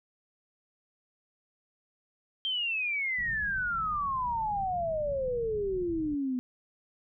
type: exponential sweep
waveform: sine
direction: down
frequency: 3182 to 246.9 Hz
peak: -28 dBFS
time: 2.45-6.39 s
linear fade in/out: 0 ms
type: low-pass noise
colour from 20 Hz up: pink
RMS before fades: -44 dBFS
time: 3.18-6.15 s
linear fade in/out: 5 ms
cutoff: 210 Hz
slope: 48 dB/octave
effects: none